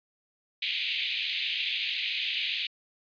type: band-pass noise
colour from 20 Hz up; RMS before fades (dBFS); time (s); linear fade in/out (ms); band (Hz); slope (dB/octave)
pink; -31; 0.62-2.67; 5; 2300 to 4000; 48
effects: resampled to 11025 Hz